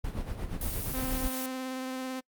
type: noise with tremolo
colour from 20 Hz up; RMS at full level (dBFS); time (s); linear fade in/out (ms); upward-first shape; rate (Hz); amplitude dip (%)
brown; -32; 0.04-1.28; 5; sine; 8.5; 60
type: noise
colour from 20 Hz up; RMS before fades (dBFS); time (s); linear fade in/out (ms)
blue; -37; 0.61-1.46; 2
type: tone with vibrato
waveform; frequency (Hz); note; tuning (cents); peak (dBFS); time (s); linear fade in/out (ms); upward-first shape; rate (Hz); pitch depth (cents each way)
sawtooth; 259.2; C4; -16; -30; 0.93-2.21; 20; sine; 18; 14
effects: noise-tail reverb RT60 0.1 s tail -26 dB re dry + Opus 48 kbps